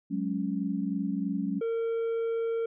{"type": "chord", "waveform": "sine", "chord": "F# suspended second", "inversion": "none", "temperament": "just", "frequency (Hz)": [185, 208.1, 277.5], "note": ["F#3", "G#3", "C#4"], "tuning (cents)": [0, 4, 2], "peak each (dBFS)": -32, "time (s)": [0.1, 1.61], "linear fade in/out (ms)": 20}
{"type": "tone", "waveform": "triangle", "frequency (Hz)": 457.6, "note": "A#4", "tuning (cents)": -32, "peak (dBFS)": -25, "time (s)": [1.61, 2.66], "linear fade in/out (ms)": 5}
{"effects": ["resampled to 8000 Hz"]}